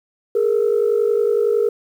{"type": "tone pair together", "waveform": "sine", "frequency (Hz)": [415.3, 466.2], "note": ["G#4", "A#4"], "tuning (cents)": [0, 0], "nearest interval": "major second", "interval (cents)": 200, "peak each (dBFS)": -16, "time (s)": [0.35, 1.69], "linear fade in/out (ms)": 5, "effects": ["tanh soft clip ceiling -9 dBFS", "8-bit"]}